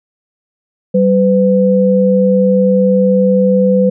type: tone pair together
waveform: sine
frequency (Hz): 192.2 / 503.7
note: G3 / B4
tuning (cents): -34 / +34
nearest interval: octave + perfect fourth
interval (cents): 1668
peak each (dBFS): -10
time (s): 0.94-3.9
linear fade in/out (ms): 10
effects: none